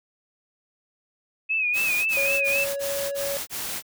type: tone with vibrato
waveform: sine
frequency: 2534 Hz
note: D#7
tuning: 31 cents sharp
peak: -21 dBFS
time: 1.49-2.65 s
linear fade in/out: 20 ms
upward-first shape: sine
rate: 3.8 Hz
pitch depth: 76 cents each way
type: noise bursts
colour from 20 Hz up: white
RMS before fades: -31 dBFS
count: 6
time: 1.73-3.825 s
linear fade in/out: 50 ms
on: 330 ms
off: 23 ms
type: tone with pitch glide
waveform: triangle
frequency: 554.4 to 560.2 Hz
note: C#5 to C#5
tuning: 0 to +18 cents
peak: -25 dBFS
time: 2.17-3.37 s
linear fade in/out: 0 ms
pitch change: +18 cents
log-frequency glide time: 2.3-2.89 s
effects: none